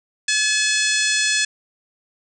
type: harmonic tone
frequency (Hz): 856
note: A5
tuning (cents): -48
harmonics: 2 / 3 / 4 / 5 / 6 / 7 / 8 / 9 / 10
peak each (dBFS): -22 / -24 / -25 / -26 / -27 / -27 / -28 / -29 / -29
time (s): 0.28-1.45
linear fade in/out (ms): 5
effects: none